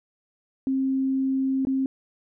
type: tone with dropouts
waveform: sine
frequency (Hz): 266.3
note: C4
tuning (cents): +31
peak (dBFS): -21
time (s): 0.67-1.86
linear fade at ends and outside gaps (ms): 1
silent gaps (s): 1.651-1.67
effects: none